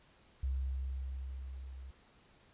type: tone with level ramp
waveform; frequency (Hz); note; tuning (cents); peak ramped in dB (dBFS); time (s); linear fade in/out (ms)
sine; 66; C2; +16; -31 to -45; 0.43-1.91; 5
effects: pink hiss -65 dBFS RMS until 2.53 s + resampled to 8000 Hz